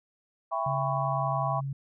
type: chord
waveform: sine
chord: C# half-diminished seventh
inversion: first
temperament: just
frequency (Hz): 665.2 / 798.3 / 997.9 / 1108.7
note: E5 / G5 / B5 / C#6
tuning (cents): +16 / +31 / +18 / 0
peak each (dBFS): -32 / -33 / -33 / -32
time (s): 0.51-1.61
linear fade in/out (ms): 20
type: tone with pitch glide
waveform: sine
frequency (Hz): 138.59 to 137.63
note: C#3 to C#3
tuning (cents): 0 to -12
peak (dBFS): -30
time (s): 0.66-1.73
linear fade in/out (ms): 5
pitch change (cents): -12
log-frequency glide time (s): 0.85-1.34
effects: none